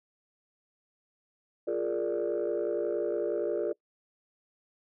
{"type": "chord", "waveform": "sine", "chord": "Bb dominant seventh", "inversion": "second", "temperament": "equal", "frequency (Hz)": [349.2, 415.3, 466.2, 587.3], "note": ["F4", "Ab4", "Bb4", "D5"], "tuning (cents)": [0, 0, 0, 0], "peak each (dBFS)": -32, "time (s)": [1.67, 3.73], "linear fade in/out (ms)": 10, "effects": ["noise-tail reverb RT60 0.1 s tail -24 dB re dry", "tanh soft clip ceiling -22 dBFS"]}